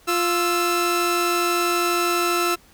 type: tone pair together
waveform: sawtooth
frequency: 349.2 / 1324.5 Hz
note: F4 / E6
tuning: 0 / +8 cents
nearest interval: octave + major seventh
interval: 2308 cents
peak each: -18 / -18 dBFS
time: 0.07-2.56 s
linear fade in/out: 20 ms
effects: pink hiss -53 dBFS RMS until 2.73 s